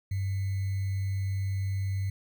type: tone with sample-and-hold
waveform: sine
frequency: 97 Hz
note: G2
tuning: 18 cents flat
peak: -27 dBFS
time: 0.11-2.1 s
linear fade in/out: 5 ms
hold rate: 2100 Hz
effects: none